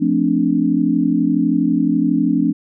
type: chord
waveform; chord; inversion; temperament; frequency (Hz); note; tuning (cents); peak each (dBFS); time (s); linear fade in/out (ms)
sine; D minor seventh; first; equal; 174.61 / 220 / 261.6 / 293.7; F3 / A3 / C4 / D4; 0 / 0 / 0 / 0; -21 / -20 / -18 / -17; 0-2.53; 20
effects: none